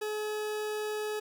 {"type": "tone", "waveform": "40% pulse", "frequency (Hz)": 425.1, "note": "G#4", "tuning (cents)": 40, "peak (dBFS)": -31, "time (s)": [0.01, 1.2], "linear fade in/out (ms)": 10, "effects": []}